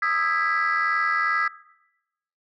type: chord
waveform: sine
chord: E major seventh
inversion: third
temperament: just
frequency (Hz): 1236.1 / 1318.5 / 1648.1 / 1977.8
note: D#6 / E6 / G#6 / B6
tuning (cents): -12 / 0 / -14 / +2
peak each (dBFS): -25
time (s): 0.02-1.48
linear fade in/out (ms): 5
effects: noise-tail reverb RT60 0.9 s tail -19 dB re dry + tanh soft clip ceiling -14 dBFS